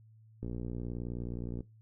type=click train; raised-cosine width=3 ms; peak=-26 dBFS; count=71; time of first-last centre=0.43-1.606 s; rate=59.5 Hz; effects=noise-tail reverb RT60 0.2 s tail -19 dB re dry + added 110 Hz sine -56 dBFS peak until 1.81 s